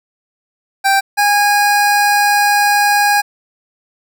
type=tone pair in turn; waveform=25% pulse; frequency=784 / 820.7 Hz; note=G5 / G#5; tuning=0 / -21 cents; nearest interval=minor second; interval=79 cents; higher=second; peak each=-6 dBFS; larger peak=neither; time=0.84-1.01 / 1.17-3.22 s; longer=second; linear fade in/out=20 ms; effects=none